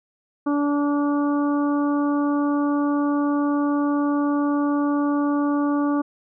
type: harmonic tone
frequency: 289 Hz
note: D4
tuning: 28 cents flat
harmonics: 1 / 2 / 3 / 4 / 5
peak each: -19 / -30 / -32 / -30 / -38 dBFS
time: 0.46-6.02 s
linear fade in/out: 10 ms
effects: none